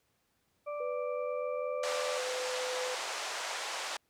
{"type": "harmonic tone", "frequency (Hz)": 587.3, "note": "D5", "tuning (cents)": 0, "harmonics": [1, 2, 4], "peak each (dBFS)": [-36, -42, -51], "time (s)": [0.66, 2.19], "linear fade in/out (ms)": 20}
{"type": "tone with pitch glide", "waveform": "sine", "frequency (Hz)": [496.4, 505.7], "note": ["B4", "B4"], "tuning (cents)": [9, 41], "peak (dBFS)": -35, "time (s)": [0.8, 2.95], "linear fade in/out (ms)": 5, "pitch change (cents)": 32, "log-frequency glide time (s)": [1.12, 1.79]}
{"type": "band-pass noise", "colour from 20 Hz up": "pink", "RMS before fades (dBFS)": -38, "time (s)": [1.83, 3.97], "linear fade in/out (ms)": 5, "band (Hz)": [570, 7900], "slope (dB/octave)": 24}
{"effects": ["pink hiss -75 dBFS RMS until 4.09 s", "high-pass 60 Hz 12 dB/octave"]}